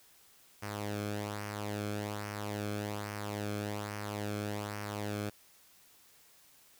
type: tone with flanger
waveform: sawtooth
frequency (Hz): 103.83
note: G#2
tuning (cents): 0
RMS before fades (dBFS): -38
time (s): 0.62-5.3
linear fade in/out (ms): 10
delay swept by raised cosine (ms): 0.26 to 1.07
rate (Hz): 1.2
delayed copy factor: -0.6
effects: white hiss -62 dBFS RMS until 6.79 s